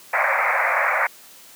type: band-pass noise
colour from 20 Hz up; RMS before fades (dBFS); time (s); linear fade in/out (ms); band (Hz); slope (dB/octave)
white; -20; 0.13-1.07; 5; 530 to 2300; 96
effects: white hiss -46 dBFS RMS until 1.55 s + high-pass 150 Hz 12 dB/octave